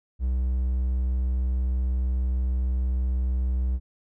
triangle tone, 63.2 Hz, B1, 41 cents sharp, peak -20 dBFS, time 0.19-3.8 s, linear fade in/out 50 ms, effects none

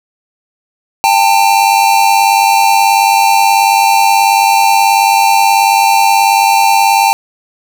square tone pair together, 796.5 / 895 Hz, G5 / A5, +27 / +29 cents, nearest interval major second, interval 202 cents, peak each -10 dBFS, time 1.04-7.13 s, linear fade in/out 0 ms, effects none

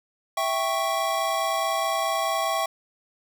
square chord, C# diminished, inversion first, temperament equal, 659.3 / 784 / 1108.7 Hz, E5 / G5 / C#6, 0 / 0 / 0 cents, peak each -28 / -29 / -28 dBFS, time 0.37-2.66 s, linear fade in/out 5 ms, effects none

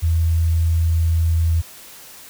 sine tone, 82.41 Hz, E2, in tune, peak -14 dBFS, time 0.02-1.62 s, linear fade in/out 20 ms, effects white hiss -41 dBFS RMS until 2.29 s

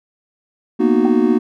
triangle chord, B major seventh, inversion third, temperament just, 231.5 / 246.9 / 308.7 / 370.4 Hz, A#3 / B3 / D#4 / F#4, -12 / 0 / -14 / +2 cents, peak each -15 dBFS, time 0.79-1.39 s, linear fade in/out 20 ms
sine tone with exponential decay, 765 Hz, G5, 42 cents flat, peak -19 dBFS, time 1.05-1.18 s, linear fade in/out 0 ms, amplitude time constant 27 ms
effects none

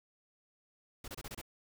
pink noise bursts, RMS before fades -44 dBFS, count 6, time 1.04-1.415 s, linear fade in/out 5 ms, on 40 ms, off 27 ms, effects none

